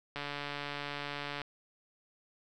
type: click train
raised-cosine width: 0.3 ms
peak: -22 dBFS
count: 182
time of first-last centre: 0.16-1.417 s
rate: 144 Hz
effects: none